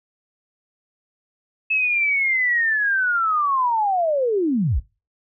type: linear sweep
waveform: sine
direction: down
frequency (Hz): 2608 to 39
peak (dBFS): -17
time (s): 1.7-4.8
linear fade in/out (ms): 10
effects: noise-tail reverb RT60 0.3 s tail -21 dB re dry